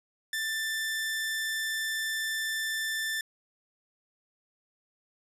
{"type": "tone", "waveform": "sawtooth", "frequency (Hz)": 1772, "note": "A6", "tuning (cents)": 12, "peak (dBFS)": -26, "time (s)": [0.33, 3.21], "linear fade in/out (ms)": 2, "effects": ["resampled to 32000 Hz"]}